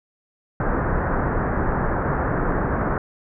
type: low-pass noise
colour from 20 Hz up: pink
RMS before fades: -22 dBFS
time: 0.6-2.98 s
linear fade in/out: 2 ms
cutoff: 1700 Hz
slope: 48 dB/octave
effects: none